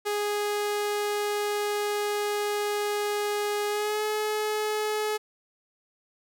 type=tone with pitch glide; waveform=sawtooth; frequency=414.2 to 426.3 Hz; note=G#4 to G#4; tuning=-5 to +45 cents; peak=-22 dBFS; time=0.05-5.18 s; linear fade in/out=20 ms; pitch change=+50 cents; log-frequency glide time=3.68-4.03 s; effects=none